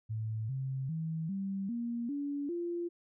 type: tone with pitch steps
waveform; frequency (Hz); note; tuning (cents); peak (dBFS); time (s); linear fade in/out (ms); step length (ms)
sine; 110 / 133.1 / 161.05 / 194.87 / 235.8 / 285.3 / 345.2; A2 / C3 / E3 / G3 / A#3 / C#4 / F4; 0 / +30 / -40 / -10 / +20 / +50 / -20; -33; 0.09-2.89; 20; 400
effects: none